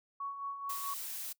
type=tone with tremolo; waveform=sine; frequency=1116 Hz; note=C#6; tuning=11 cents sharp; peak=-35 dBFS; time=0.2-0.94 s; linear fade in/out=5 ms; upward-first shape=sine; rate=4.6 Hz; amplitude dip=55%
type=noise; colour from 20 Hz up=blue; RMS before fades=-41 dBFS; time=0.69-1.33 s; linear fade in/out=10 ms
effects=noise-tail reverb RT60 0.1 s tail -23 dB re dry